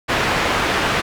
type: low-pass noise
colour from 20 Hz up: white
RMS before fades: -19 dBFS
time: 0.08-1.02 s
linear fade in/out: 20 ms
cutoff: 2100 Hz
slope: 12 dB/octave
effects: none